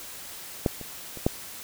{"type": "clicks", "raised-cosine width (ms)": 2, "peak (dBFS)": [-8, -25, -26, -7], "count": 4, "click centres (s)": [0.662, 0.813, 1.173, 1.265], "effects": ["white hiss -41 dBFS RMS until 1.63 s"]}